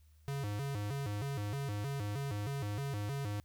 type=tone with vibrato; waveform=square; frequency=120 Hz; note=B2; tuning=49 cents flat; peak=-36 dBFS; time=0.28-3.4 s; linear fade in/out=0 ms; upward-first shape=square; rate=3.2 Hz; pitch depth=260 cents each way; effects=added 76 Hz sine -60 dBFS peak until 3.44 s + white hiss -75 dBFS RMS until 3.44 s